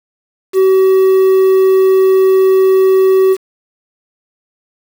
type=tone with quantisation; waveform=triangle; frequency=380.1 Hz; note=F#4; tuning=47 cents sharp; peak=-4 dBFS; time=0.53-3.37 s; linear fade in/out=50 ms; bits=5; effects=none